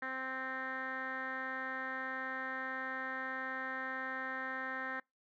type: tone with low-pass filter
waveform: 10% pulse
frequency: 261.6 Hz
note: C4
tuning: in tune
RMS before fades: -40 dBFS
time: 0.02-5 s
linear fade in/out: 5 ms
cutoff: 1800 Hz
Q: 6.2
effects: noise-tail reverb RT60 0.2 s tail -25 dB re dry